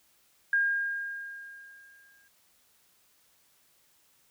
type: tone with exponential decay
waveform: sine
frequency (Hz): 1616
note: G#6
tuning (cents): -48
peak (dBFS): -21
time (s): 0.53-2.28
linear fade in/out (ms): 2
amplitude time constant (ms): 380
effects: white hiss -66 dBFS RMS until 4.3 s